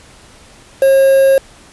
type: tone with quantisation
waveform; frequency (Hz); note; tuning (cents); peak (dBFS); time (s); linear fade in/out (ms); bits
triangle; 540; C#5; -45; -4; 0.82-1.38; 2; 4
effects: pink hiss -42 dBFS RMS until 1.72 s + resampled to 24000 Hz